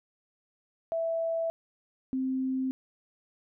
sine tone pair in turn, 659.3 / 261.6 Hz, E5 / C4, 0 / 0 cents, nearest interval octave + major third, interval 1600 cents, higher first, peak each -27 dBFS, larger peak neither, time 0.92-1.5 / 2.13-2.71 s, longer neither, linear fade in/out 0 ms, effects none

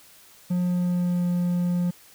triangle tone with pitch glide, 178.6 to 176.45 Hz, F3 to F3, +39 to +18 cents, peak -19 dBFS, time 0.5-1.91 s, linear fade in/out 10 ms, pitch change -21 cents, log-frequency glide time 0.63-1.27 s, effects white hiss -52 dBFS RMS until 2.14 s

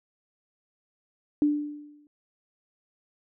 sine tone with exponential decay, 295 Hz, D4, 8 cents sharp, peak -17 dBFS, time 1.42-2.07 s, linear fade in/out 1 ms, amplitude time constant 140 ms, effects none

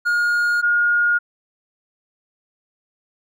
triangle / sine tone pair in turn, 1428 / 1428 Hz, F6 / F6, +38 / +38 cents, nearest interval unison, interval 0 cents, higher neither, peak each -14 dBFS, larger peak neither, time 0.05-0.62 / 0.62-1.19 s, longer neither, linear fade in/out 20 ms, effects none

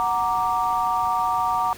sine chord, Gb augmented, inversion none, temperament equal, 740 / 932.3 / 1174.7 Hz, Gb5 / Bb5 / D6, 0 / 0 / 0 cents, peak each -25 / -23 / -24 dBFS, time 0-1.73 s, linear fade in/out 0 ms, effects pink hiss -41 dBFS RMS until 1.77 s

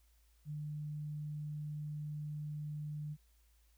sine tone, 150 Hz, D3, 37 cents sharp, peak -39 dBFS, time 0.45-3.17 s, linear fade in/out 50 ms, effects added 56 Hz sine -66 dBFS peak until 3.77 s + white hiss -75 dBFS RMS until 3.77 s

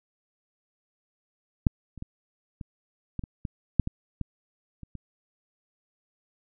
clicks, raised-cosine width 5 ms, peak -6 / -30 / -23 / -24 / -18 / -23 / -19 / -6 / -17 / -18 / -29 / -26 dBFS, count 12, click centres 1.668 / 1.977 / 2.024 / 2.612 / 3.193 / 3.238 / 3.452 / 3.797 / 3.874 / 4.213 / 4.833 / 4.953 s, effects none

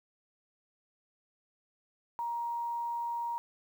sine tone with quantisation, 941 Hz, A#5, 16 cents sharp, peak -32 dBFS, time 2.19-3.38 s, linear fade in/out 0 ms, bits 10, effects none

